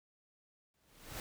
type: noise with exponential growth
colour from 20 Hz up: pink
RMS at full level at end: -41 dBFS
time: 0.74-1.2 s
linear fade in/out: 1 ms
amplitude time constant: 100 ms
effects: none